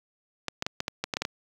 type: clicks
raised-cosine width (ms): 0.2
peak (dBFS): -11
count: 10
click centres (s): 0.483 / 0.624 / 0.665 / 0.804 / 0.881 / 1.04 / 1.138 / 1.169 / 1.22 / 1.251
effects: high-pass 80 Hz 12 dB/octave + 8-bit